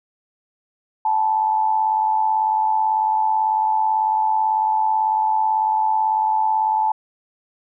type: tone with amplitude modulation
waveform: sine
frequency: 872 Hz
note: A5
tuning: 16 cents flat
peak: -13 dBFS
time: 1.05-6.92 s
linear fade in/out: 5 ms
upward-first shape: sine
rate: 98.1 Hz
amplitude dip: 60%
effects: none